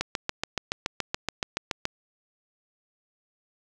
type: click train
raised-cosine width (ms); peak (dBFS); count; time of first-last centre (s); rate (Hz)
0.2; -9; 14; 0.01-1.854; 7.05
effects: none